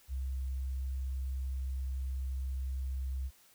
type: tone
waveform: sine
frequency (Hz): 65.7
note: C2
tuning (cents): +8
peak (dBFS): -33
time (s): 0.08-3.31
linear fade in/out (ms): 50
effects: white hiss -63 dBFS RMS until 3.54 s